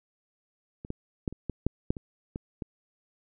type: clicks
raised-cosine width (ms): 3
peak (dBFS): -27 / -19 / -15 / -28 / -18 / -11 / -12 / -25 / -21 / -21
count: 10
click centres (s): 0.849 / 0.904 / 1.278 / 1.326 / 1.497 / 1.666 / 1.905 / 1.968 / 2.359 / 2.622
effects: none